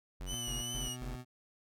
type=tone bursts; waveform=square; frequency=45.73 Hz; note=F#1; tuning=20 cents flat; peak=-40 dBFS; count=4; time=0.2-1.16 s; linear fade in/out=10 ms; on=150 ms; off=120 ms
type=tone with vibrato; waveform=20% pulse; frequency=2960 Hz; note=F#7; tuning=in tune; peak=-32 dBFS; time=0.26-0.97 s; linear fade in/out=50 ms; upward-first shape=triangle; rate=2.6 Hz; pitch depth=47 cents each way
type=tone with pitch glide; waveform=25% pulse; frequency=120 to 125.17 Hz; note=B2 to B2; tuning=-49 to +24 cents; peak=-39 dBFS; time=0.29-1.25 s; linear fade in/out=50 ms; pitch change=+73 cents; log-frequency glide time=0.69-0.8 s
effects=none